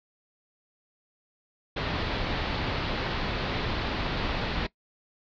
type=low-pass noise; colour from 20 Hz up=pink; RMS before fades=-30 dBFS; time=1.76-4.67 s; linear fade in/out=10 ms; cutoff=4500 Hz; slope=48 dB/octave; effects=noise-tail reverb RT60 0.1 s tail -20 dB re dry